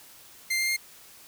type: tone with pitch steps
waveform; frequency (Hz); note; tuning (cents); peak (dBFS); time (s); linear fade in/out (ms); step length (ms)
sawtooth; 2093 / 2106 / 2120; C7 / C7 / C7; 0 / +11 / +22; -21; 0.5-0.767; 10; 89
effects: white hiss -51 dBFS RMS until 1.27 s